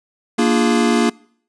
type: chord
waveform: square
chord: Bb dominant seventh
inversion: none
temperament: equal with one note detuned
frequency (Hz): 233.1 / 293.7 / 344.8 / 415.3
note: Bb3 / D4 / F4 / Ab4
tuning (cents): 0 / 0 / -22 / 0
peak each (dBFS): -16 / -22 / -21 / -22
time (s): 0.38-1.1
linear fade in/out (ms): 10
effects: noise-tail reverb RT60 0.6 s tail -25 dB re dry + resampled to 22050 Hz